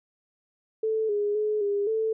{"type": "tone with pitch steps", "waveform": "sine", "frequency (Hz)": [439.6, 412.5, 425.1, 405.3, 441.9], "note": ["A4", "G#4", "G#4", "G#4", "A4"], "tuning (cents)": [-2, -12, 40, -42, 7], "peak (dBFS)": -23, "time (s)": [0.83, 2.13], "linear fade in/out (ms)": 5, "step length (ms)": 260, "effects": []}